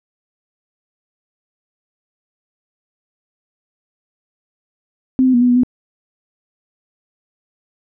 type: tone with pitch steps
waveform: sine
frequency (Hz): 259.3 / 257.2 / 240.9 / 247.4 / 244.5 / 250.7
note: C4 / C4 / B3 / B3 / B3 / B3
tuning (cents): -15 / -30 / -43 / +3 / -17 / +26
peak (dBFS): -9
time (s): 5.19-5.634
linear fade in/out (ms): 0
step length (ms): 74
effects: none